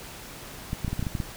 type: clicks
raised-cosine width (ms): 5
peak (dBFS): -16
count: 9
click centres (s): 0.731 / 0.847 / 0.88 / 0.93 / 0.994 / 1.027 / 1.068 / 1.152 / 1.202
effects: pink hiss -42 dBFS RMS until 1.36 s